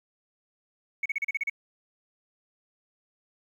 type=tone bursts; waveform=sine; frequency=2217 Hz; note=C#7; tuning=in tune; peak=-24 dBFS; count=8; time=1.03-1.498 s; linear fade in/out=5 ms; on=27 ms; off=36 ms; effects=tanh soft clip ceiling -20 dBFS + 10-bit